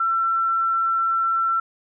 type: tone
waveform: sine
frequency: 1346 Hz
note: E6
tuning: 36 cents sharp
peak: -18 dBFS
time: 0-1.6 s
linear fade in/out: 5 ms
effects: none